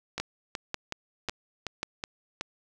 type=two click trains; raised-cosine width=0.2 ms; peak=-15 / -13 dBFS; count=7 / 4; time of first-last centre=0.18-2.41 / 0.2-1.83 s; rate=2.69 / 1.84 Hz; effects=none